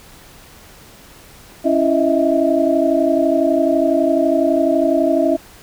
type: tone cluster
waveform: sine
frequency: 277.9 / 332 / 628 / 660 Hz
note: C#4 / E4 / D#5 / E5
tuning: +4 / +12 / +16 / +2 cents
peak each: -18 dBFS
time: 1.64-5.37 s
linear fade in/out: 20 ms
effects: pink hiss -43 dBFS RMS until 5.62 s